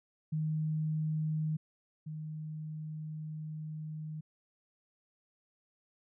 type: tone pair in turn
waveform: sine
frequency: 155.56 / 154.95 Hz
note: D#3 / D#3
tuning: 0 / -7 cents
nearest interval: unison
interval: 7 cents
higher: first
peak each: -30 / -38 dBFS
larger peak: first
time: 0.32-1.57 / 2.06-4.21 s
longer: second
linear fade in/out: 10 ms
effects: none